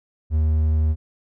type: tone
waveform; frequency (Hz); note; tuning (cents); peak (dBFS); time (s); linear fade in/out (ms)
triangle; 77.78; D#2; 0; -14; 0.3-0.96; 50
effects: none